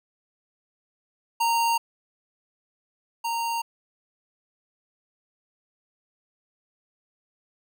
square tone pair in turn, 926 / 926 Hz, A#5 / A#5, -12 / -12 cents, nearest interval unison, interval 0 cents, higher neither, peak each -21 / -26 dBFS, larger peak first, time 1.4-1.78 / 3.24-3.62 s, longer neither, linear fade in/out 10 ms, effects none

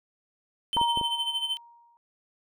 triangle tone with tremolo, 3077 Hz, G7, 33 cents flat, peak -23 dBFS, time 0.73-1.57 s, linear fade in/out 0 ms, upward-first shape sine, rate 13 Hz, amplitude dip 70%
clicks, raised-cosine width 2 ms, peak -22 dBFS, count 4, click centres 0.766 / 0.814 / 0.974 / 1.013 s
sine tone with exponential decay, 940 Hz, A#5, 14 cents sharp, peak -20 dBFS, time 0.77-1.97 s, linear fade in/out 0 ms, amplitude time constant 260 ms
effects none

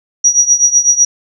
sine tone with tremolo, 5780 Hz, F#8, 41 cents flat, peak -3 dBFS, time 0.24-1.05 s, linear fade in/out 5 ms, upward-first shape triangle, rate 8 Hz, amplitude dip 90%, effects none

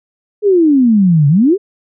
sine exponential two-way sweep, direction down then up, 429.2 to 138.2 to 429.2 Hz, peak -6 dBFS, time 0.42-1.58 s, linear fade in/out 50 ms, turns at 1.28 s, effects none

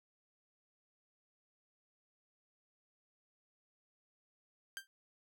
sawtooth tone with exponential decay, 1577 Hz, G6, 10 cents sharp, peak -34 dBFS, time 4.77-4.87 s, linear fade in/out 0 ms, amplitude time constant 21 ms, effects none

